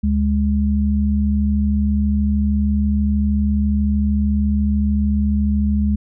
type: tone pair together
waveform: sine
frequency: 73.19 / 207 Hz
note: D2 / G#3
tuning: -5 / -5 cents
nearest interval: octave + tritone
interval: 1800 cents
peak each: -17 dBFS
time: 0.03-5.96 s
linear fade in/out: 10 ms
effects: none